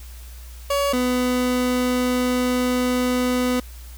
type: tone pair in turn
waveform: 30% pulse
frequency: 564 / 250 Hz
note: C#5 / B3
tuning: +30 / +21 cents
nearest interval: octave + major second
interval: 1409 cents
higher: first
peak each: -16 dBFS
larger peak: neither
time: 0.7-0.93 / 0.93-3.6 s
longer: second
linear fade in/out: 5 ms
effects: added 60 Hz sine -36 dBFS peak until 3.97 s + white hiss -47 dBFS RMS until 3.97 s